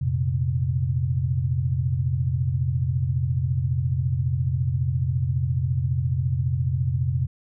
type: chord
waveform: sine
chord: F suspended fourth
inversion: none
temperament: just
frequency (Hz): 87.31 / 116.41 / 130.96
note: F2 / Bb2 / C3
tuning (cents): 0 / -2 / +2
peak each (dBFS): -26 / -27 / -23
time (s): 0.01-7.27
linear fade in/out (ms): 10
effects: none